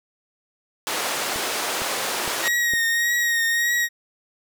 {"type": "band-pass noise", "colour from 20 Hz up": "pink", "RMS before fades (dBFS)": -26, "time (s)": [0.87, 2.48], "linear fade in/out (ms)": 0, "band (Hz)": [490, 13000], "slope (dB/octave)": 12}
{"type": "click train", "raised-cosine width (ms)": 2, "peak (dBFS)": -20, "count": 4, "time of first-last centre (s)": [1.36, 2.736], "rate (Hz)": 2.18}
{"type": "tone with vibrato", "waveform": "40% pulse", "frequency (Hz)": 1876, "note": "A#6", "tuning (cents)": 11, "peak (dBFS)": -18, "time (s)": [2.42, 3.89], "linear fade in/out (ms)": 50, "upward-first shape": "triangle", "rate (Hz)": 1.7, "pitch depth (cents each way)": 38}
{"effects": []}